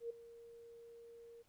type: tone with ADSR envelope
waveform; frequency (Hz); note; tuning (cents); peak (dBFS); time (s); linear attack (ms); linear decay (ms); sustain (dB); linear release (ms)
sine; 466.2; A#4; 0; -38; 0-1.43; 100; 8; -16; 19
effects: pink hiss -75 dBFS RMS until 1.48 s